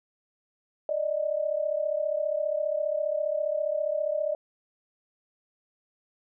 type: tone pair together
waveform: sine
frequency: 587.3 / 622.2 Hz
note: D5 / D#5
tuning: 0 / 0 cents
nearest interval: minor second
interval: 100 cents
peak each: -28 dBFS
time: 0.89-4.35 s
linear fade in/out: 2 ms
effects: none